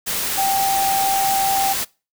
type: tone in noise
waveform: sine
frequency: 782 Hz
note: G5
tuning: 4 cents flat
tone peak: -17 dBFS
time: 0.37-1.74 s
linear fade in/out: 20 ms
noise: white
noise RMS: -23 dBFS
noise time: 0.06-1.85 s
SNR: +3 dB
effects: noise-tail reverb RT60 0.3 s tail -23 dB re dry